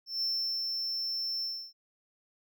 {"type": "tone with ADSR envelope", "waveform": "triangle", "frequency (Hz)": 5360, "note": "E8", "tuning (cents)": 28, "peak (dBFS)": -27, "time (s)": [0.06, 1.73], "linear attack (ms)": 160, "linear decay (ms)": 400, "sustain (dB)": -3, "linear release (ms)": 300, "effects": []}